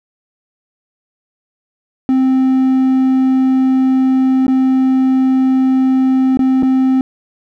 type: tone with dropouts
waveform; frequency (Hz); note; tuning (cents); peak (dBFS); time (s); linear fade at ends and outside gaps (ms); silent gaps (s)
triangle; 261.6; C4; 0; -7; 2.09-7.01; 1; 4.467-4.48 / 6.372-6.392 / 6.625-6.631
effects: none